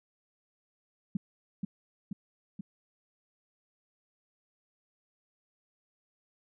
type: tone with echo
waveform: sine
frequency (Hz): 195.3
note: G3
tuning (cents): -6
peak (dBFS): -26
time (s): 1.15-1.17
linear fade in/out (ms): 5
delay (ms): 480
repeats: 3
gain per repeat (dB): -3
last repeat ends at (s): 2.61
effects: none